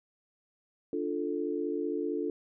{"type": "chord", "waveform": "sine", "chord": "D minor", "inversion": "none", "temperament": "equal", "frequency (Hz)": [293.7, 349.2, 440], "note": ["D4", "F4", "A4"], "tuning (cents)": [0, 0, 0], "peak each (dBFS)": -34, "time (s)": [0.93, 2.3], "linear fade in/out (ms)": 2, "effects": []}